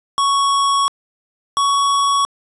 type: tone pair in turn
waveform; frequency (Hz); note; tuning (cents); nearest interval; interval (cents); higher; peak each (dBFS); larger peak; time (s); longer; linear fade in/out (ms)
square; 1112 / 1119.1; C#6 / C#6; +5 / +16; unison; 11; second; -14; neither; 0.18-0.88 / 1.57-2.25; first; 0
effects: resampled to 24000 Hz + 8-bit